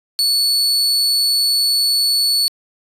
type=tone; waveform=40% pulse; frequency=4435 Hz; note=C#8; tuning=in tune; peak=-12 dBFS; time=0.19-2.48 s; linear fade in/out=0 ms; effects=resampled to 32000 Hz